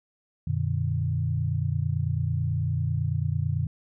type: tone cluster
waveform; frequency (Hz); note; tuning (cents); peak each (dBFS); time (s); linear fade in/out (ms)
sine; 92.4 / 121.1 / 150.5; F#2 / B2 / D3; -2 / -34 / +43; -28; 0.47-3.67; 5
effects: none